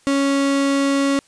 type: tone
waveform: 35% pulse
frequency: 277.2 Hz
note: C#4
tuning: in tune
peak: -14 dBFS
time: 0.07-1.19 s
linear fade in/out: 0 ms
effects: white hiss -55 dBFS RMS until 1.27 s + resampled to 22050 Hz